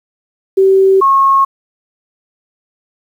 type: tone pair in turn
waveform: sine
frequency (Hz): 384.9 / 1088.7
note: G4 / C#6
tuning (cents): -32 / -32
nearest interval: octave + tritone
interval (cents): 1800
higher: second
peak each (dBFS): -5 / -6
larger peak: first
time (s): 0.57-1.01 / 1.01-1.45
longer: neither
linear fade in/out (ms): 10
effects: 7-bit